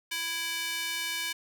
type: tone with high-pass filter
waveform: square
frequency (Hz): 331.1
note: E4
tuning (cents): +8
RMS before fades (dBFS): -33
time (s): 0.11-1.33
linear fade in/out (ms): 10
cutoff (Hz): 2300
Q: 1.4
effects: none

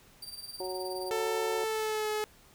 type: tone with tremolo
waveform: sawtooth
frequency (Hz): 4690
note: D8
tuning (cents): -3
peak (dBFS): -36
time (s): 0.22-1.1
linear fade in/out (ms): 5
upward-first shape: sine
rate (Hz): 19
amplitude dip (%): 70
type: harmonic tone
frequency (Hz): 185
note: F#3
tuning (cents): 0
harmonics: 2 / 3 / 4 / 5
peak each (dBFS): -36 / -40 / -42 / -44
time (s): 0.6-1.64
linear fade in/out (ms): 2
type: tone with pitch glide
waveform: sawtooth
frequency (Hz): 444 to 426.7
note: A4 to G#4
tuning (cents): +16 to +47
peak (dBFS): -26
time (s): 1.11-2.24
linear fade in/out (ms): 0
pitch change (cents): -69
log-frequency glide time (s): 1.56-2.1
effects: pink hiss -59 dBFS RMS until 2.54 s

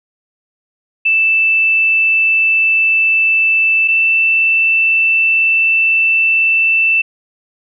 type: tone pair in turn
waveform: sine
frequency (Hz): 2646 / 2661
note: E7 / E7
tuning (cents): +6 / +16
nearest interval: unison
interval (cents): 10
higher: second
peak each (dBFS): -9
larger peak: neither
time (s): 1.05-3.88 / 3.88-7.02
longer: second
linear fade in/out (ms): 10
effects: none

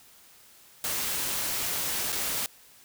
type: noise with dropouts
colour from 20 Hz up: white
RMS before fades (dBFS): -30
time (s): 0.84-2.46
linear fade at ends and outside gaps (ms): 1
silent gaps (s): 2.121-2.126
effects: white hiss -55 dBFS RMS until 2.84 s

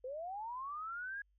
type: linear sweep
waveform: sine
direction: up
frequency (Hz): 487.9 to 1665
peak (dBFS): -40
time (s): 0.04-1.22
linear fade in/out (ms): 5
effects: added 50 Hz sine -70 dBFS peak until 1.38 s

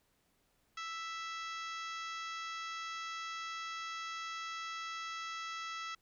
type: harmonic tone with a mistuned harmonic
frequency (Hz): 659.3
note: E5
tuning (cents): 0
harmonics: 2 / 3 / 4 / 5 / 6 / 7 / 8 / 9 / 10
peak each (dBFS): -42 / -47 / -50 / -50 / -54 / -57 / -54 / -59 / -58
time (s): 0.77-5.95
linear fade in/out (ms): 5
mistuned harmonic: 9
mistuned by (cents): +21
effects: pink hiss -75 dBFS RMS until 6.01 s

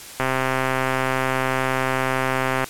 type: click train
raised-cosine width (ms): 0.5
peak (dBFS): -6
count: 321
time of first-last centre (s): 0.2-2.643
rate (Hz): 131
effects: white hiss -38 dBFS RMS until 2.69 s + low-pass 12000 Hz 12 dB/octave

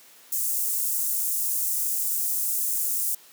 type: high-pass noise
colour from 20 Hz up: white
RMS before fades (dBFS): -26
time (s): 0.32-3.15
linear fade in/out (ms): 5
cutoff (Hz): 7300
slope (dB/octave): 24
effects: white hiss -52 dBFS RMS until 3.32 s + high-pass 200 Hz 12 dB/octave

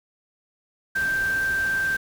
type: tone in noise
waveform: sine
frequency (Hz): 1568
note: G6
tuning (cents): 0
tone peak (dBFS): -21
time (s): 0.95-1.97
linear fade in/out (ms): 10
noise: pink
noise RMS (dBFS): -37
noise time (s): 0.95-1.97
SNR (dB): +13
effects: none

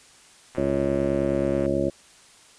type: click train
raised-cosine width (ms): 0.5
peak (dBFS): -25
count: 143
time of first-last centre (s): 0.55-1.659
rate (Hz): 128
type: harmonic tone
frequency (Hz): 69.3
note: C#2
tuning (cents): 0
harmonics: 1 / 2 / 3 / 4 / 5 / 6 / 7 / 8 / 9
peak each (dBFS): -35 / -32 / -30 / -29 / -26 / -37 / -36 / -26 / -33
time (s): 0.57-1.9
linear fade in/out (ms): 10
effects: white hiss -52 dBFS RMS until 2.58 s + resampled to 22050 Hz

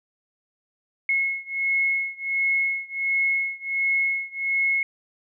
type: beating tone pair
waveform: sine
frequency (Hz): 2175 / 2176.4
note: C#7 / C#7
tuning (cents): -33 / -32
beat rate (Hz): 1.4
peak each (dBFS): -24 / -25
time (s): 1.09-4.83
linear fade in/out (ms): 2
effects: none

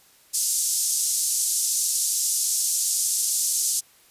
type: band-pass noise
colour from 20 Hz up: pink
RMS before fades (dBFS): -24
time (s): 0.33-3.81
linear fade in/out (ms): 20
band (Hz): 6000 to 11000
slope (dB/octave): 24
effects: white hiss -56 dBFS RMS until 4.1 s + resampled to 32000 Hz

